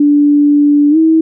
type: tone with pitch glide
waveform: sine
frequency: 291.2 to 321.2 Hz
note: D4 to E4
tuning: -15 to -45 cents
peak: -5 dBFS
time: 0-1.21 s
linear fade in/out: 5 ms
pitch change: +170 cents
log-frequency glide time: 0.9-0.97 s
effects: none